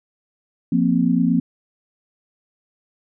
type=chord; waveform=sine; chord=F suspended fourth; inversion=none; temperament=equal; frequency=174.61 / 233.1 / 261.6 Hz; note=F3 / Bb3 / C4; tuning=0 / 0 / 0 cents; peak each=-19 dBFS; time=0.72-1.4 s; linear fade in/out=5 ms; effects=none